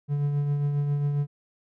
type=tone with tremolo; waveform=triangle; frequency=144.3 Hz; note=D3; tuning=30 cents flat; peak=-19 dBFS; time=0.08-1.27 s; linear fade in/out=50 ms; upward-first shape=triangle; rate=7.4 Hz; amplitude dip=40%; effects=none